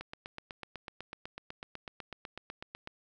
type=click train; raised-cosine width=0.3 ms; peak=-25 dBFS; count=24; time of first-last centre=0.01-2.874 s; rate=8.03 Hz; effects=none